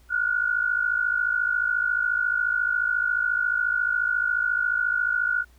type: tone pair together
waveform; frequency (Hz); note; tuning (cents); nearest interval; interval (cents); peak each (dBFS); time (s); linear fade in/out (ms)
sine; 1425.8 / 1480; F6 / F#6; +35 / 0; minor second; 65; -24; 0.09-5.45; 50
effects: added 60 Hz sine -52 dBFS peak until 5.58 s + pink hiss -61 dBFS RMS until 5.58 s